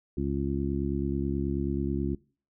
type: harmonic tone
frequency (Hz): 69.3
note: C#2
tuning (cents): 0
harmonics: 1 / 2 / 3 / 4 / 5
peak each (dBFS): -33 / -33 / -33 / -33 / -33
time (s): 0.17-2.15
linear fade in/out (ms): 5
effects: noise-tail reverb RT60 0.4 s tail -22 dB re dry